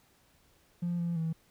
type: tone with pitch steps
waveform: triangle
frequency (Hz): 173.8 / 171 / 162.4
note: F3 / F3 / E3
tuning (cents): -8 / -36 / -26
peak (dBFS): -26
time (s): 0.82-1.33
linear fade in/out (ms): 10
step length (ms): 170
effects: tanh soft clip ceiling -26 dBFS + pink hiss -66 dBFS RMS until 1.5 s